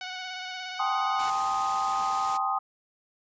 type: tone with vibrato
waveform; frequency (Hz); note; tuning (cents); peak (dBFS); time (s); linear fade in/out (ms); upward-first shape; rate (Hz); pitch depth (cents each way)
10% pulse; 740; F#5; 0; -26; 0.01-1.3; 2; square; 17; 16
type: chord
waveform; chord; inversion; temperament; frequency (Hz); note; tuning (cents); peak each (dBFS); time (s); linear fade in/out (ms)
sine; A half-diminished seventh; third; equal with one note detuned; 784 / 863.4 / 1046.5 / 1244.5; G5 / A5 / C6 / Eb6; 0 / -33 / 0 / 0; -29 / -34 / -33 / -28; 0.79-2.59; 10
type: noise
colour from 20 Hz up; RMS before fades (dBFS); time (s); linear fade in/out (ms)
white; -38; 1.18-2.38; 20
effects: resampled to 16000 Hz